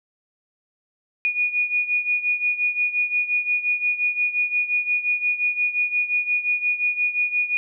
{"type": "beating tone pair", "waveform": "sine", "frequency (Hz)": [2453, 2458.7], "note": ["D#7", "D#7"], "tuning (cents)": [-25, -21], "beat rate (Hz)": 5.7, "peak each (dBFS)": [-21, -25], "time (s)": [1.25, 7.57], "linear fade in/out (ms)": 0, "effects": []}